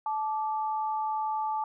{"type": "tone pair together", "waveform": "sine", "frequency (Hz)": [869, 1172.9], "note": ["A5", "D6"], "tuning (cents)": [-22, -3], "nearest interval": "perfect fourth", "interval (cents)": 519, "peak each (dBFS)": [-28, -36], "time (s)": [0.06, 1.64], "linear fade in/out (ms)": 2, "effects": []}